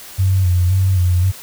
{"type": "tone with vibrato", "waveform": "sine", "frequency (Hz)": 92, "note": "F#2", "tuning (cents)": -9, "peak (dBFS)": -11, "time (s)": [0.18, 1.32], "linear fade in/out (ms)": 20, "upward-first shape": "square", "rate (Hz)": 1.9, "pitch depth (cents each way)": 53, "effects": ["white hiss -36 dBFS RMS until 1.42 s"]}